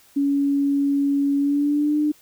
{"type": "tone with pitch glide", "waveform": "sine", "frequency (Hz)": [281.2, 299.6], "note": ["C#4", "D4"], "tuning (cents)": [25, 35], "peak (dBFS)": -17, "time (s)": [0.16, 2.12], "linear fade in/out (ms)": 10, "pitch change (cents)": 110, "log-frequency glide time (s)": [1.38, 1.97], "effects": ["white hiss -54 dBFS RMS until 2.21 s"]}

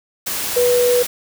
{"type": "tone in noise", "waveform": "sine", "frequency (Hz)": 489.5, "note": "B4", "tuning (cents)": -15, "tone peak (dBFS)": -12, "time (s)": [0.56, 1.03], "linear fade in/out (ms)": 10, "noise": "white", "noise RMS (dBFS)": -23, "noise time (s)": [0.26, 1.07], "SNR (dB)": 8, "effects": []}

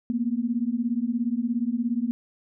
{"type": "beating tone pair", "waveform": "sine", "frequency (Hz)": [228.5, 245.5], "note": ["A#3", "B3"], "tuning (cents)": [-34, -10], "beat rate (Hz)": 17, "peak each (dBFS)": -26, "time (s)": [0.1, 2.11], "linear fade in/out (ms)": 0, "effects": []}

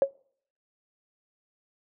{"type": "tone with exponential decay", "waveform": "sine", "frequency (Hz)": 548, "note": "C#5", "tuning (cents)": -20, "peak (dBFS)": -13, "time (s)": [0.02, 0.11], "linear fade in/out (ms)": 1, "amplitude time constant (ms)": 18, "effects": ["noise-tail reverb RT60 0.6 s tail -26 dB re dry", "tanh soft clip ceiling -9 dBFS"]}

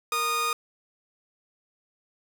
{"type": "tone pair together", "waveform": "sawtooth", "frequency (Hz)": [466.2, 1231.7], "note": ["A#4", "D#6"], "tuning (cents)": [0, -18], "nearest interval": "octave + perfect fourth", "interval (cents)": 1682, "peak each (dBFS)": [-31, -21], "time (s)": [0.12, 0.53], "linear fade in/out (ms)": 2, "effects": []}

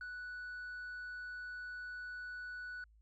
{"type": "tone", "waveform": "sine", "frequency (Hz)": 1480, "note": "F#6", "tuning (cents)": 0, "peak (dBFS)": -40, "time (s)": [0.01, 2.84], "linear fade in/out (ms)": 2, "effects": ["tanh soft clip ceiling -42 dBFS", "added 54 Hz sine -62 dBFS peak until 3.01 s"]}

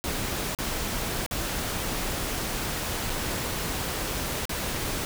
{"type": "noise with dropouts", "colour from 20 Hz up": "pink", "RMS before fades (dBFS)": -30, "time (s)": [0.04, 5.05], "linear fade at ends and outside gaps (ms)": 0, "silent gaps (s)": [[0.549, 0.587], [1.263, 1.311], [3.097, 3.101], [4.454, 4.494]], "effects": []}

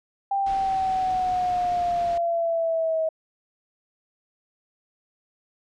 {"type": "exponential sweep", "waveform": "sine", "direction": "down", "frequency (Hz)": [794, 637], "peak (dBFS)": -21, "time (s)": [0.31, 3.09], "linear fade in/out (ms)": 5}
{"type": "noise", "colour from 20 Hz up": "pink", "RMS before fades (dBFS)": -40, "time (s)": [0.46, 2.18], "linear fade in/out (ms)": 5}
{"effects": ["low-pass 5000 Hz 12 dB/octave"]}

